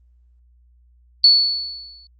sine tone with exponential decay, 4435 Hz, C#8, in tune, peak -6 dBFS, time 1.24-2.07 s, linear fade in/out 2 ms, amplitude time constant 180 ms, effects added 60 Hz sine -51 dBFS peak until 2.19 s + Opus 32 kbps

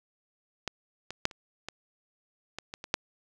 clicks, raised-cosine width 0.2 ms, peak -14 / -20 / -7 / -29 / -19 / -19 / -21 / -23 / -7 dBFS, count 9, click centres 0.677 / 1.106 / 1.254 / 1.312 / 1.686 / 2.586 / 2.739 / 2.841 / 2.941 s, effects none

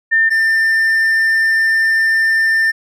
sine / triangle tone pair in turn, 1800 / 1793.7 Hz, A6 / A6, +39 / +33 cents, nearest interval unison, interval 6 cents, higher first, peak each -9 dBFS, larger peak neither, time 0.11-0.3 / 0.3-2.72 s, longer second, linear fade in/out 20 ms, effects none

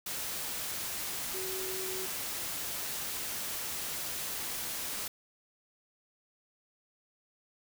sine tone in noise, 376.6 Hz, F#4, 31 cents sharp, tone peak -39 dBFS, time 1.34-2.06 s, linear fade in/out 5 ms, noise white, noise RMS -37 dBFS, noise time 0.06-5.08 s, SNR -5 dB, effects none

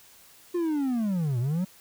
triangle linear two-way sweep, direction down then up, 358.3 to 114.9 to 192.6 Hz, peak -22 dBFS, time 0.54-1.65 s, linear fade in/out 10 ms, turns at 1.39 s, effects white hiss -54 dBFS RMS until 1.8 s

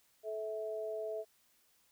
sine tone pair together, 433.9 / 652 Hz, A4 / E5, -24 / -19 cents, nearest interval perfect fifth, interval 705 cents, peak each -40 / -39 dBFS, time 0.23-1.25 s, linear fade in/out 50 ms, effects white hiss -71 dBFS RMS until 1.91 s

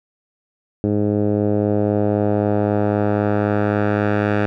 10% pulse tone with low-pass filter sweep, 103.83 Hz, G#2, in tune, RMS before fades -18 dBFS, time 0.84-4.46 s, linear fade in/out 0 ms, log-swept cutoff 380 to 1900 Hz, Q 1.2, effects none

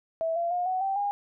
sine tone with pitch steps, 654 / 683 / 713.2 / 744.8 / 777.7 / 812.2 Hz, E5 / F5 / F5 / F#5 / G5 / G#5, -14 / -39 / +36 / +11 / -14 / -39 cents, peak -25 dBFS, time 0.21-1.11 s, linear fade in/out 0 ms, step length 150 ms, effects none

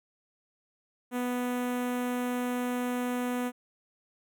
sawtooth tone with notch filter, 246.9 Hz, B3, in tune, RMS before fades -31 dBFS, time 1.11-3.52 s, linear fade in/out 50 ms, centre 4700 Hz, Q 0.86, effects none

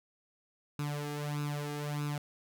sawtooth tone with flanger, 146.83 Hz, D3, in tune, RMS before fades -36 dBFS, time 0.79-2.18 s, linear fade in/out 2 ms, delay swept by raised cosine 0.77 to 2.47 ms, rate 1.6 Hz, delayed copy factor +0.75, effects none

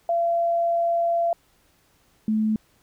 sine tone pair in turn, 681 / 216.8 Hz, F5 / A3, -44 / -25 cents, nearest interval octave + minor sixth, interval 1981 cents, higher first, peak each -19 dBFS, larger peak neither, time 0.09-1.33 / 2.28-2.56 s, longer first, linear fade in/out 2 ms, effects pink hiss -62 dBFS RMS until 2.82 s

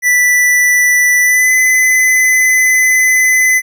square tone with pitch glide, 1975.5 to 2022 Hz, B6 to B6, 0 to +40 cents, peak -8 dBFS, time 0.02-3.62 s, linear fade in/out 50 ms, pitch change +40 cents, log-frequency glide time 1.21-1.53 s, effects none

